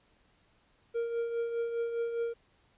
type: tone with tremolo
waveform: triangle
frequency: 466.2 Hz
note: A#4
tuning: in tune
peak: -26 dBFS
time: 0.94-2.34 s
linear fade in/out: 20 ms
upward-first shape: triangle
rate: 4.9 Hz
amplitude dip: 55%
effects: pink hiss -68 dBFS RMS until 2.77 s + resampled to 8000 Hz